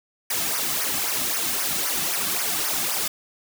white noise with flanger, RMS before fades -25 dBFS, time 0.3-3.08 s, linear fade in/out 5 ms, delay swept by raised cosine 0.25 to 2.15 ms, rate 3.8 Hz, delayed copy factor -0.85, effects none

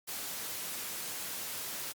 white noise, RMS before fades -39 dBFS, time 0.07-1.93 s, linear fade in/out 20 ms, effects high-pass 100 Hz 12 dB/octave + Opus 48 kbps

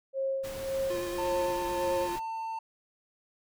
sine tone with tremolo, 538 Hz, C5, 48 cents sharp, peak -27 dBFS, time 0.13-2.09 s, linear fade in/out 50 ms, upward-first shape sine, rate 1.8 Hz, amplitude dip 70%
pink noise, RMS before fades -43 dBFS, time 0.43-2.2 s, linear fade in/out 20 ms
square tone with vibrato, 349.2 Hz, F4, in tune, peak -35 dBFS, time 0.9-2.16 s, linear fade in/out 5 ms, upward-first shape sine, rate 8.9 Hz, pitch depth 23 cents each way
triangle tone, 897 Hz, A5, 33 cents sharp, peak -31 dBFS, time 1.18-2.59 s, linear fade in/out 5 ms
effects none

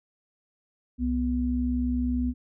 sine tone pair together, 65.41 / 247 Hz, C2 / B3, 0 / 0 cents, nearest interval octave + major seventh, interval 2300 cents, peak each -28 / -25 dBFS, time 0.98-2.34 s, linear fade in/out 50 ms, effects none

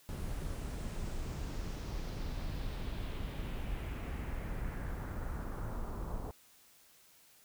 brown noise with low-pass filter sweep, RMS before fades -39 dBFS, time 0.09-6.31 s, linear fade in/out 0 ms, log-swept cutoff 12000 to 980 Hz, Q 1.9, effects white hiss -63 dBFS RMS until 7.44 s

